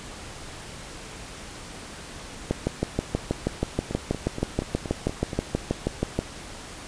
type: two click trains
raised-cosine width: 2 ms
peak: -9 / -17 dBFS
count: 24 / 7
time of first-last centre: 2.51-6.19 / 3.91-5.332 s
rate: 6.25 / 4.22 Hz
effects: pink hiss -40 dBFS RMS until 6.87 s + resampled to 22050 Hz